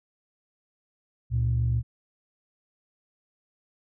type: tone pair together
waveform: sine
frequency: 69.3 / 116.45 Hz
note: C#2 / A#2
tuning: 0 / -1 cents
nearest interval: major sixth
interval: 899 cents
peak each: -26 / -22 dBFS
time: 1.3-1.83 s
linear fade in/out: 50 ms
effects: tanh soft clip ceiling -16 dBFS